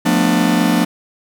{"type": "chord", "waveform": "45% pulse", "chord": "B half-diminished seventh", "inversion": "second", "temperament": "just", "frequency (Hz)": [177.8, 222.2, 246.9, 296.3], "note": ["F3", "A3", "B3", "D4"], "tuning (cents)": [31, 17, 0, 15], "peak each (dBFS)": -18, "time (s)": [0.05, 0.85], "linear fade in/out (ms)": 10, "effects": []}